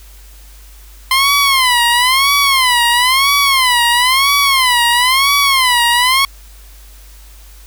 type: tone with vibrato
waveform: 15% pulse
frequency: 1037 Hz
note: C6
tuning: 16 cents flat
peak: -3 dBFS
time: 1.11-6.25 s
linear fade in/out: 2 ms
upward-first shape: sine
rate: 1 Hz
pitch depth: 160 cents each way
effects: added 50 Hz sine -36 dBFS peak until 7.66 s + white hiss -44 dBFS RMS until 7.66 s